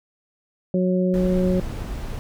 harmonic tone, 183.3 Hz, F#3, 16 cents flat, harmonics 1 / 2 / 3, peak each -19 / -24 / -25 dBFS, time 0.74-1.6 s, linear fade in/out 2 ms
brown noise, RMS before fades -29 dBFS, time 1.14-2.19 s, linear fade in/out 0 ms
effects none

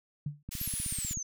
sine tone with exponential decay, 146.4 Hz, D3, 5 cents flat, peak -28 dBFS, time 0.26-0.43 s, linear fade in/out 5 ms, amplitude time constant 36 ms
click train, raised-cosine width 5 ms, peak -27 dBFS, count 12, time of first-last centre 0.49-1.173 s, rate 16.1 Hz
white band-pass noise, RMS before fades -41 dBFS, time 0.51-1.14 s, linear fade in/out 10 ms, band 2200 to 16000 Hz, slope 12 dB/octave
sine linear sweep, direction down, 11870 to 6010 Hz, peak -34 dBFS, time 0.6-1.23 s, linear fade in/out 5 ms
effects none

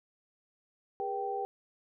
sine tone cluster, 407.4 / 482.8 / 779 Hz, G#4 / B4 / G5, -33 / -39 / -11 cents, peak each -37 / -39 / -34 dBFS, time 1-1.45 s, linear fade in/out 0 ms, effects none

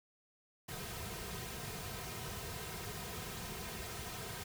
pink noise with comb filter, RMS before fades -44 dBFS, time 0.68-4.44 s, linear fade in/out 10 ms, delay 3.5 ms, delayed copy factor -0.75, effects none

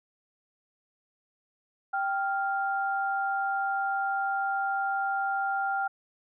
sine tone pair together, 784 / 1396.9 Hz, G5 / F6, 0 / 0 cents, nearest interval minor seventh, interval 1000 cents, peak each -28 / -30 dBFS, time 1.93-5.88 s, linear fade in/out 10 ms, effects none

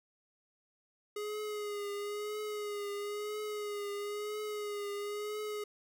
square tone with vibrato, 415.3 Hz, G#4, in tune, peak -37 dBFS, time 1.16-5.64 s, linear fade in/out 5 ms, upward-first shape triangle, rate 1 Hz, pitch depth 43 cents each way, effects none

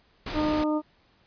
pink noise, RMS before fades -33 dBFS, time 0.26-0.64 s, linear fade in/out 5 ms
harmonic tone, 304.7 Hz, D#4, 36 cents flat, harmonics 1 / 2 / 3 / 4, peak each -24 / -30 / -34 / -36 dBFS, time 0.33-0.82 s, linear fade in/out 50 ms
effects pink hiss -63 dBFS RMS until 1.26 s + resampled to 11025 Hz

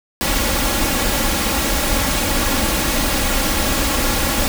pink noise with comb filter, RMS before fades -18 dBFS, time 0.21-4.48 s, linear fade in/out 0 ms, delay 3.6 ms, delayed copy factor +0.55, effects none

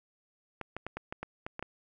clicks, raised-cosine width 0.5 ms, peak -22 dBFS, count 9, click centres 0.613 / 0.766 / 0.866 / 0.97 / 1.125 / 1.23 / 1.465 / 1.594 / 1.626 s, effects none

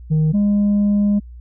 sine tone pair in turn, 155.56 / 204.6 Hz, D#3 / G#3, 0 / -26 cents, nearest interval perfect fourth, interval 474 cents, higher second, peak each -10 dBFS, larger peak neither, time 0.1-0.33 / 0.33-1.2 s, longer second, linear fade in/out 20 ms, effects tanh soft clip ceiling -12 dBFS + added 60 Hz sine -34 dBFS peak until 1.4 s

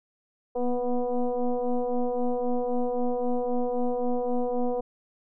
sine tone with frequency modulation, 246.9 Hz, B3, in tune, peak -23 dBFS, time 0.55-4.81 s, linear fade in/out 10 ms, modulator 245 Hz, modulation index 1.8, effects none

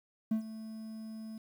triangle tone with ADSR envelope, 220 Hz, A3, in tune, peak -23 dBFS, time 0.31-1.38 s, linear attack 7 ms, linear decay 100 ms, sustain -16 dB, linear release 4 ms, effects tanh soft clip ceiling -20 dBFS + 10-bit

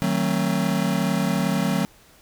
square chord, D# diminished seventh, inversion none, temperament just, 155.56 / 186.68 / 224 / 268.8 Hz, D#3 / F#3 / A3 / C4, 0 / +16 / +31 / +47 cents, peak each -28 / -24 / -27 / -29 dBFS, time 0.02-1.85 s, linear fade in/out 0 ms, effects pink hiss -53 dBFS RMS until 2.21 s

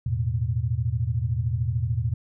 sine chord, E suspended fourth, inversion none, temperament equal, 82.41 / 110 / 123.47 Hz, E2 / A2 / B2, 0 / 0 / 0 cents, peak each -29 / -26 / -26 dBFS, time 0.06-2.14 s, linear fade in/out 5 ms, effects none

